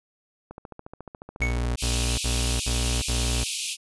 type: click train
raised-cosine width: 1 ms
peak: -25 dBFS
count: 18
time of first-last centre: 0.51-1.716 s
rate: 14.1 Hz
type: tone bursts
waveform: 35% pulse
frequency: 60.2 Hz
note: B1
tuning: 44 cents flat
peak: -22 dBFS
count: 5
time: 1.4-3.44 s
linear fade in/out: 10 ms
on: 360 ms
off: 60 ms
type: tone with exponential decay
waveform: triangle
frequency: 2217 Hz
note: C#7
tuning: in tune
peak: -19 dBFS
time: 1.42-1.65 s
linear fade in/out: 0 ms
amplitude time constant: 49 ms
type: high-pass noise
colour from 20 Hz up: pink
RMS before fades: -29 dBFS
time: 1.77-3.77 s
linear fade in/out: 50 ms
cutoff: 2400 Hz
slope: 96 dB/octave
effects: resampled to 24000 Hz